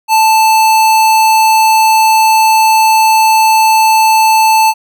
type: tone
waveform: square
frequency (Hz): 880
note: A5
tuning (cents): 0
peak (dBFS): -6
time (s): 0.08-4.74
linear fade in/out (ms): 50
effects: none